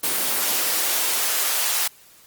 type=noise with high-pass filter sweep; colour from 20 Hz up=white; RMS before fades=-22 dBFS; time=0.03-1.88 s; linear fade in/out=10 ms; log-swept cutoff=200 to 750 Hz; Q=0.83; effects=white hiss -51 dBFS RMS until 2.26 s + Opus 24 kbps